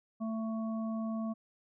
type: harmonic tone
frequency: 222.4 Hz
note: A3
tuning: 19 cents sharp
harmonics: 1 / 3 / 5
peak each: -33 / -43 / -47 dBFS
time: 0.2-1.34 s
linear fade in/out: 20 ms
effects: none